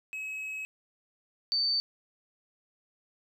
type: tone pair in turn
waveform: triangle / sine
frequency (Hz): 2562 / 4565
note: E7 / D8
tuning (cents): -50 / -50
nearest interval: minor seventh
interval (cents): 1000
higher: second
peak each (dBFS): -33 / -25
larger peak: second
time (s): 0.13-0.65 / 1.52-1.8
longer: first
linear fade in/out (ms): 0
effects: none